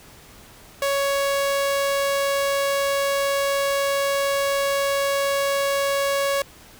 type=tone; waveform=sawtooth; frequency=557 Hz; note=C#5; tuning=8 cents sharp; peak=-16 dBFS; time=0.82-6.42 s; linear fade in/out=2 ms; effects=pink hiss -47 dBFS RMS until 6.79 s